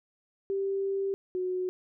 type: tone pair in turn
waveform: sine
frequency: 391.5 / 366.9 Hz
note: G4 / F#4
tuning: -2 / -15 cents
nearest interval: minor second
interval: 113 cents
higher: first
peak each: -27 / -28 dBFS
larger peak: first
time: 0.5-1.14 / 1.35-1.69 s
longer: first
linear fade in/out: 0 ms
effects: none